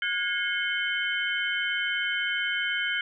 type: tone cluster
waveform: sine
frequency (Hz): 1446 / 1638 / 2165 / 3077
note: F#6 / G#6 / C#7 / G7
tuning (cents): -40 / -24 / -41 / -33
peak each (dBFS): -31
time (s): 0.02-3.01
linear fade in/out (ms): 2
effects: none